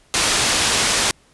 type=low-pass noise; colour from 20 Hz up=white; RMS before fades=-18 dBFS; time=0.14-1.11 s; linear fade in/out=0 ms; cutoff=7300 Hz; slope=12 dB/octave; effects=pink hiss -55 dBFS RMS until 1.33 s + resampled to 24000 Hz